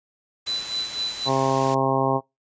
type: noise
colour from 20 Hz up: white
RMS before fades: -34 dBFS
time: 0.46-1.75 s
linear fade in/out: 10 ms
type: tone with tremolo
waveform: sine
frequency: 3993 Hz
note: B7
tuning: 18 cents sharp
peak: -23 dBFS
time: 0.47-1.29 s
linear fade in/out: 5 ms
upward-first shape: sine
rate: 4 Hz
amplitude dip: 75%
type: harmonic tone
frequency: 133.9 Hz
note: C3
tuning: 40 cents sharp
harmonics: 1 / 2 / 3 / 4 / 5 / 6 / 7 / 8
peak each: -27 / -27 / -27 / -27 / -27 / -27 / -27 / -27 dBFS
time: 1.25-2.21 s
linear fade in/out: 50 ms
effects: noise-tail reverb RT60 0.2 s tail -24 dB re dry + resampled to 16000 Hz